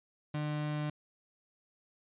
35% pulse tone, 149.9 Hz, D3, 36 cents sharp, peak -31 dBFS, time 0.34-0.9 s, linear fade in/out 5 ms, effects resampled to 8000 Hz

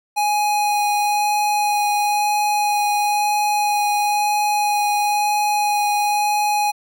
square tone with vibrato, 830.6 Hz, G#5, in tune, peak -17 dBFS, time 0.16-6.72 s, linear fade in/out 20 ms, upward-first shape sine, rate 1 Hz, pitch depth 8 cents each way, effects none

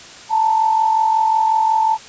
sine tone pair together, 880 / 925.5 Hz, A5 / A#5, 0 / -13 cents, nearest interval minor second, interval 87 cents, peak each -13 / -21 dBFS, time 0.29-1.98 s, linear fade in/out 50 ms, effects white hiss -38 dBFS RMS until 2.08 s + resampled to 16000 Hz

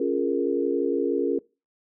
sine chord, Bb minor seventh, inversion first, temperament equal, 277.2 / 349.2 / 415.3 / 466.2 Hz, Db4 / F4 / Ab4 / Bb4, 0 / 0 / 0 / 0 cents, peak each -27 dBFS, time 0-1.39 s, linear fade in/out 5 ms, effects noise-tail reverb RT60 0.3 s tail -23 dB re dry

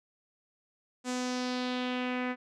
sawtooth tone with low-pass filter sweep, 250.6 Hz, B3, 25 cents sharp, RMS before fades -33 dBFS, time 1.04-2.36 s, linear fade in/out 50 ms, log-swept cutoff 7700 to 2000 Hz, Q 2.4, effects none

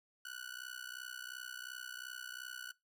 sawtooth tone with amplitude modulation, 1481 Hz, F#6, 1 cent sharp, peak -37 dBFS, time 0.25-2.72 s, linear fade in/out 5 ms, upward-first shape sine, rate 62.8 Hz, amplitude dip 95%, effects noise-tail reverb RT60 0.2 s tail -21 dB re dry

